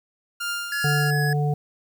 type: tone with tremolo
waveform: sawtooth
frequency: 1400 Hz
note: F6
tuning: 4 cents sharp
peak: -21 dBFS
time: 0.4-1.11 s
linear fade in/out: 10 ms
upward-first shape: triangle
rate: 2.5 Hz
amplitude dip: 55%
type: tone with vibrato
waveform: square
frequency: 1684 Hz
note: G#6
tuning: 24 cents sharp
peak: -26 dBFS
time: 0.72-1.33 s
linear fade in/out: 2 ms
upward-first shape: sine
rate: 5.3 Hz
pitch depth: 9 cents each way
type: harmonic tone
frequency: 146.83 Hz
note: D3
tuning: in tune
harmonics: 1 / 3 / 5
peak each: -20 / -30 / -30 dBFS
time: 0.84-1.54 s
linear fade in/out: 5 ms
effects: 9-bit